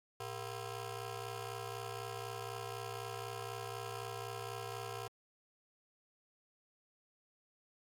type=ring-modulated tone; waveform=15% pulse; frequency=290 Hz; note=D4; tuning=22 cents flat; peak=-32 dBFS; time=0.2-5.08 s; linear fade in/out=5 ms; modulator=177 Hz; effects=AAC 64 kbps